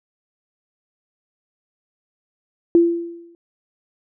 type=tone with exponential decay; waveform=sine; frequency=340 Hz; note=F4; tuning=46 cents flat; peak=-7 dBFS; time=2.75-3.35 s; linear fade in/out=1 ms; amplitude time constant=130 ms; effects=none